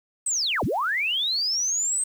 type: linear two-way sweep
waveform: sine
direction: down then up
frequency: 8380 to 65.41 to 8380 Hz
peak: -22 dBFS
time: 0.26-2.04 s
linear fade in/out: 5 ms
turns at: 0.64 s
effects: 8-bit